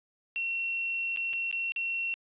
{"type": "tone with dropouts", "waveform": "sine", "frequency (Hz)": 2723, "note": "F7", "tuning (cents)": -44, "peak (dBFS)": -29, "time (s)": [0.36, 2.14], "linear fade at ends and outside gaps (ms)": 0, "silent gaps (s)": [[1.162, 1.172], [1.331, 1.335], [1.513, 1.527], [1.72, 1.762]], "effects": ["resampled to 8000 Hz", "11-bit"]}